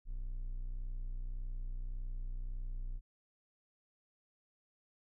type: tone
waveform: triangle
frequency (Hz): 30.87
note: B0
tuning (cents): 0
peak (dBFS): -35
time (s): 0.05-3.01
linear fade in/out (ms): 50
effects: none